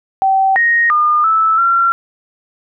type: tone with pitch steps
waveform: sine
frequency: 771 / 1869 / 1213 / 1312 / 1367 Hz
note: G5 / A#6 / D#6 / E6 / F6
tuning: -29 / +4 / -44 / -9 / -37 cents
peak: -9 dBFS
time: 0.22-1.92 s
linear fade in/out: 0 ms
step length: 340 ms
effects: none